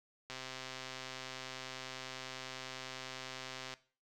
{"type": "click train", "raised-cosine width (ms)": 0.2, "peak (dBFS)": -26, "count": 448, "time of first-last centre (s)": [0.3, 3.738], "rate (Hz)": 130, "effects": ["noise-tail reverb RT60 0.4 s tail -18 dB re dry"]}